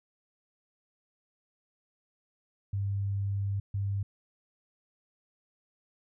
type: tone bursts at uneven times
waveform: sine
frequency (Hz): 99.4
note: G2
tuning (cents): +25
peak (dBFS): -28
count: 2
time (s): 2.73-3.6 / 3.74-4.03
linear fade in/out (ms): 5
effects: none